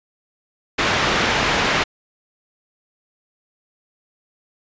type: low-pass noise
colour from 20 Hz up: white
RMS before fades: -19 dBFS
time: 0.78-1.84 s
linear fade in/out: 10 ms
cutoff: 2500 Hz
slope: 12 dB/octave
effects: resampled to 16000 Hz